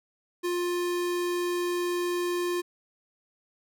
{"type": "tone", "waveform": "square", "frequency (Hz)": 352.3, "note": "F4", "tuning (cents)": 15, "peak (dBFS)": -27, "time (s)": [0.43, 2.62], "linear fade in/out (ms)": 20, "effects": []}